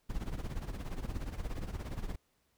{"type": "noise with tremolo", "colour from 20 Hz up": "brown", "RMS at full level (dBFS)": -35, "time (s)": [0.09, 2.16], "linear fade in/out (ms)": 10, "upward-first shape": "sine", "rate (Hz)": 17, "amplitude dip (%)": 75, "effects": ["pink hiss -75 dBFS RMS until 2.57 s"]}